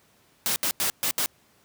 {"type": "noise bursts at uneven times", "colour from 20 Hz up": "white", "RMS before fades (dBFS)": -25, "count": 5, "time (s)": [[0.46, 0.56], [0.63, 0.71], [0.8, 0.9], [1.03, 1.11], [1.18, 1.26]], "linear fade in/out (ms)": 0, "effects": ["pink hiss -61 dBFS RMS until 1.64 s", "high-pass 100 Hz 12 dB/octave"]}